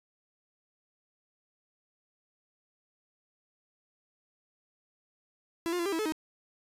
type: tone with pitch steps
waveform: 45% pulse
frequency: 334.7 / 355.4 / 341.2 / 398.1 / 325.9 / 431.2 / 313.9 Hz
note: E4 / F4 / F4 / G4 / E4 / A4 / D#4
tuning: +26 / +30 / -40 / +27 / -20 / -35 / +15 cents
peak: -29 dBFS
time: 5.66-6.122 s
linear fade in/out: 0 ms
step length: 66 ms
effects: resampled to 32000 Hz + 10-bit